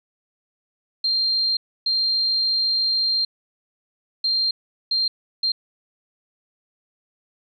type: tone bursts at uneven times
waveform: sine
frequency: 4182 Hz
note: C8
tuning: 2 cents flat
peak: -18 dBFS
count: 5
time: 1.04-1.57 / 1.86-3.25 / 4.24-4.51 / 4.91-5.08 / 5.43-5.52 s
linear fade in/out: 5 ms
effects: none